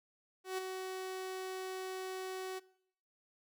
sawtooth tone with ADSR envelope, 375 Hz, F#4, 23 cents sharp, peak -30 dBFS, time 0.44-2.6 s, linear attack 140 ms, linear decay 12 ms, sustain -6 dB, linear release 21 ms, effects noise-tail reverb RT60 0.7 s tail -21 dB re dry

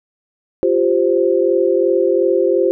sine chord, F suspended second, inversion none, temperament equal, 349.2 / 392 / 523.3 Hz, F4 / G4 / C5, 0 / 0 / 0 cents, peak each -16 dBFS, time 0.63-2.71 s, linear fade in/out 0 ms, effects none

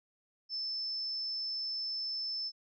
sine tone, 5274 Hz, E8, in tune, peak -34 dBFS, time 0.49-2.52 s, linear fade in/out 50 ms, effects none

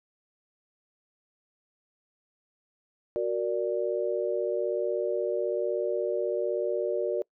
sine chord, Gb augmented, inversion none, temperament equal, 370 / 466.2 / 587.3 Hz, Gb4 / Bb4 / D5, 0 / 0 / 0 cents, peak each -30 dBFS, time 3.16-7.22 s, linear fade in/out 0 ms, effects noise-tail reverb RT60 0.1 s tail -26 dB re dry

